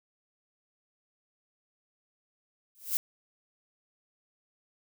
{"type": "noise with exponential growth", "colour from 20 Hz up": "violet", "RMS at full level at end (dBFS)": -24, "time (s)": [2.75, 2.97], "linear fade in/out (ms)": 0, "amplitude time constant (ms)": 47, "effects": []}